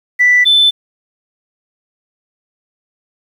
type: tone pair in turn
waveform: sine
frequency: 1975.5 / 3520 Hz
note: B6 / A7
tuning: 0 / 0 cents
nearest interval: minor seventh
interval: 1000 cents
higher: second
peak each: -5 dBFS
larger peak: neither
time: 0.19-0.45 / 0.45-0.71 s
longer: neither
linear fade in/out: 20 ms
effects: tanh soft clip ceiling -2 dBFS + 7-bit